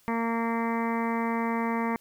harmonic tone, 230 Hz, A#3, 23 cents flat, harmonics 1 / 2 / 3 / 4 / 5 / 6 / 7 / 8 / 9 / 10, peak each -28 / -34 / -38 / -32 / -36 / -47 / -45 / -41 / -39 / -46 dBFS, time 0.08-1.96 s, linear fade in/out 0 ms, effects white hiss -62 dBFS RMS until 2 s

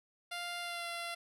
10% pulse tone with pitch glide, 698.5 to 686.1 Hz, F5 to F5, 0 to -31 cents, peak -30 dBFS, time 0.31-1.15 s, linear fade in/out 10 ms, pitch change -31 cents, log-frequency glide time 0.61-0.87 s, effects low-pass 12000 Hz 12 dB/octave

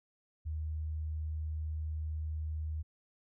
sine tone, 77.78 Hz, D#2, in tune, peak -34 dBFS, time 0.45-2.83 s, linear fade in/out 20 ms, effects none

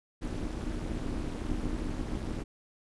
brown noise with amplitude modulation, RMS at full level -30 dBFS, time 0.21-2.44 s, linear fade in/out 20 ms, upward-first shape sine, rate 276 Hz, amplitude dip 95%, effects resampled to 24000 Hz

